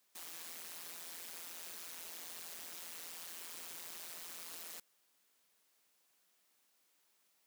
white noise with amplitude modulation, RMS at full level -45 dBFS, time 0.15-4.8 s, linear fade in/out 5 ms, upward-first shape sine, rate 169 Hz, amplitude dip 85%, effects white hiss -75 dBFS RMS until 7.46 s + high-pass 200 Hz 12 dB/octave

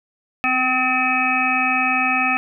harmonic tone, 255.9 Hz, C4, 38 cents flat, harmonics 1 / 3 / 5 / 7 / 9 / 10, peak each -26 / -23 / -23 / -26 / -25 / -20 dBFS, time 0.44-2.37 s, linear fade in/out 0 ms, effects none

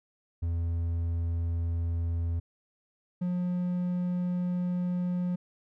triangle tone pair in turn, 84.3 / 178.63 Hz, E2 / F3, +39 / +39 cents, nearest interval octave + minor second, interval 1300 cents, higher second, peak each -25 dBFS, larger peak neither, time 0.42-2.4 / 3.21-5.36 s, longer second, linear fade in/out 10 ms, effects none

